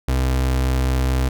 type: tone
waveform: 35% pulse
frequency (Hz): 64.6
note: C2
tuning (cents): -21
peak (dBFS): -15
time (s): 0.08-1.29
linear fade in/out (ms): 5
effects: none